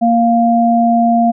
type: tone pair together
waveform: sine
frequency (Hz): 233.1 / 698.5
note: A#3 / F5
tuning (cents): 0 / 0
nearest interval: octave + perfect fifth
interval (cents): 1900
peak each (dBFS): -11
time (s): 0.01-1.32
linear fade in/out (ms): 20
effects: none